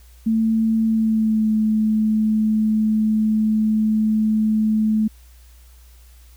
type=tone with pitch glide; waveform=sine; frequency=222.8 to 216.7 Hz; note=A3 to A3; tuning=+22 to -26 cents; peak=-15 dBFS; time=0.26-5.08 s; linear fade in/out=10 ms; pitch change=-48 cents; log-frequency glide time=0.86-1.51 s; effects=added 60 Hz sine -44 dBFS peak until 6.36 s + white hiss -55 dBFS RMS until 6.36 s